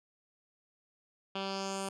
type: tone with low-pass filter sweep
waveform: 10% pulse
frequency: 194.3 Hz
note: G3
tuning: 15 cents flat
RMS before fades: -37 dBFS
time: 1.35-1.89 s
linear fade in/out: 5 ms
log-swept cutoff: 3400 to 9800 Hz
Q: 2.8
effects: none